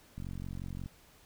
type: click train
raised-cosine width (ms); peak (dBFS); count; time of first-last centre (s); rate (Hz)
5; -29; 32; 0.18-0.86; 45.6
effects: pink hiss -61 dBFS RMS until 1.25 s